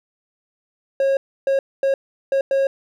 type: tone bursts at uneven times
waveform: triangle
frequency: 544 Hz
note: C#5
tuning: 33 cents flat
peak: -13 dBFS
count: 5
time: 1-1.17 / 1.47-1.59 / 1.83-1.94 / 2.32-2.41 / 2.51-2.67 s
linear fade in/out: 2 ms
effects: none